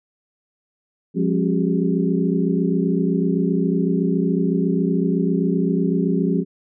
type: tone cluster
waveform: sine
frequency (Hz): 175.8 / 203.6 / 269.9 / 373.4 / 407.1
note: F3 / G#3 / C#4 / F#4 / G#4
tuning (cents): +12 / -34 / -46 / +16 / -35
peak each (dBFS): -20 / -23 / -23 / -26 / -27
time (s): 1.14-6.45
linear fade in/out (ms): 50
effects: none